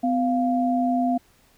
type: tone pair together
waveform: sine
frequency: 253 / 697.2 Hz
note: B3 / F5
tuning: +42 / -3 cents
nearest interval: octave + tritone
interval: 1755 cents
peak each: -21 / -23 dBFS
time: 0.03-1.18 s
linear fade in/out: 10 ms
effects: pink hiss -59 dBFS RMS until 1.57 s